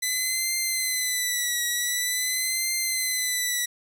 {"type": "tone with vibrato", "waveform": "10% pulse", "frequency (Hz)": 2004, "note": "B6", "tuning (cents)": 25, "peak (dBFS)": -15, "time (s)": [0.02, 3.66], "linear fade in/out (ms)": 10, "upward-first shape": "triangle", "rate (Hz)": 0.46, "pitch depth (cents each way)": 76, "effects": []}